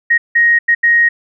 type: tone bursts at uneven times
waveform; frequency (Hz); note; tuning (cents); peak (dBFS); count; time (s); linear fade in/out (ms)
sine; 1875; A#6; +10; -7; 4; 0.1-0.18 / 0.35-0.59 / 0.68-0.75 / 0.83-1.09; 10
effects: none